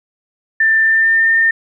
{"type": "tone with pitch glide", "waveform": "sine", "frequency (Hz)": [1782, 1813.1], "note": ["A6", "A#6"], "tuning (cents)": [22, -49], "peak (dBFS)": -9, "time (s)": [0.6, 1.51], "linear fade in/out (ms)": 5, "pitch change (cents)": 29, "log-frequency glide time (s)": [0.8, 1.33], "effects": []}